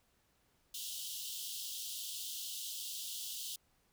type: high-pass noise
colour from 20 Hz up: pink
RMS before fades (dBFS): -43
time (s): 0.74-3.56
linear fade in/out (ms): 5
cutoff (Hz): 2900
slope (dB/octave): 96
effects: pink hiss -74 dBFS RMS until 3.92 s